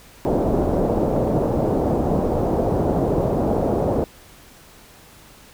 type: low-pass noise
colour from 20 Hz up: white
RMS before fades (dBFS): -20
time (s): 0.25-4.04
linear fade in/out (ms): 0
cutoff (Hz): 640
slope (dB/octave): 24
effects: pink hiss -47 dBFS RMS until 5.53 s